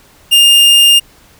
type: tone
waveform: 45% pulse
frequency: 2813 Hz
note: F7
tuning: 12 cents sharp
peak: -4 dBFS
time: 0.31-1 s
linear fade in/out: 20 ms
effects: pink hiss -45 dBFS RMS until 1.39 s